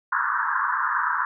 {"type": "band-pass noise", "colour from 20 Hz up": "pink", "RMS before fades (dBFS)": -24, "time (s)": [0.12, 1.25], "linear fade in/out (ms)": 2, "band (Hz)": [950, 1700], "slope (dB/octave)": 96, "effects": []}